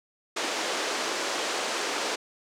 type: band-pass noise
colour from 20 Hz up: pink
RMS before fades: -30 dBFS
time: 0.36-2.16 s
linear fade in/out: 10 ms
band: 330 to 7500 Hz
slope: 24 dB/octave
effects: none